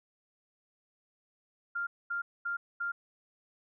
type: tone bursts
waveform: sine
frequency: 1396.9 Hz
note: F6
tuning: in tune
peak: -31 dBFS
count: 4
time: 1.75-2.92 s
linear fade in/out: 10 ms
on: 120 ms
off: 230 ms
effects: none